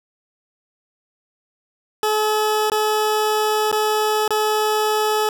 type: tone with dropouts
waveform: 20% pulse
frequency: 428.2 Hz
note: A4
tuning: 47 cents flat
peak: -12 dBFS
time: 2.03-5.29 s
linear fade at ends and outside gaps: 1 ms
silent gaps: 2.699-2.718 / 3.715-3.726 / 4.279-4.306 s
effects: none